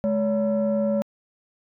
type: tone pair together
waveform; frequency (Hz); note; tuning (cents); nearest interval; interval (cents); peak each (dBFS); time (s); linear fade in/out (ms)
sine; 212 / 566; G#3 / C#5; +36 / +36; octave + perfect fourth; 1700; -21; 0.04-1.02; 0
effects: tanh soft clip ceiling -16 dBFS